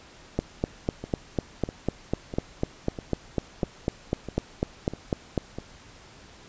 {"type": "two click trains", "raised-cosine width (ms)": 2, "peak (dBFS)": [-20, -10], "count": [8, 21], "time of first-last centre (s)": [[1.04, 5.585], [0.39, 5.378]], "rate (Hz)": [1.54, 4.01], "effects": ["pink hiss -50 dBFS RMS until 6.48 s", "resampled to 16000 Hz"]}